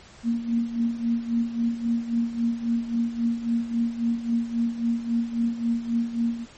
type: tone with tremolo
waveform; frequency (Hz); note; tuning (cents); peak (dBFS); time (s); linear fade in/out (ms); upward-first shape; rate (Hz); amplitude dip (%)
sine; 233.1; A#3; 0; -19; 0.23-6.46; 50; sine; 3.7; 75
effects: pink hiss -49 dBFS RMS until 6.57 s + MP3 32 kbps